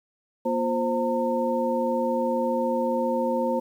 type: tone cluster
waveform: sine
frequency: 237.9 / 352.4 / 525 / 909 Hz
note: A#3 / F4 / C5 / A#5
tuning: +35 / +16 / +6 / -44 cents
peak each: -27 / -32 / -25 / -29 dBFS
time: 0.45-3.6 s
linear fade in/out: 10 ms
effects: 9-bit